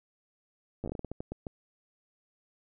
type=slowing click train; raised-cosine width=2 ms; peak=-23 dBFS; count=13; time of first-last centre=0.84-1.468 s; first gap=9 ms; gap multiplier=1.29; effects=none